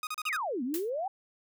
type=tone bursts; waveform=sawtooth; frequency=1244.5 Hz; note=D#6; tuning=in tune; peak=-29 dBFS; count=5; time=0.03-0.366 s; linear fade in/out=2 ms; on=40 ms; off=34 ms
type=exponential two-way sweep; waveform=sine; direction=down then up; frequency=2960 to 233.1 to 811 Hz; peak=-30 dBFS; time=0.26-1.08 s; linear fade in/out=5 ms; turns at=0.63 s
type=noise with exponential decay; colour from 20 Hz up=blue; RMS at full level=-32 dBFS; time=0.74-0.9 s; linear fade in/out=2 ms; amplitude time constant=34 ms
effects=none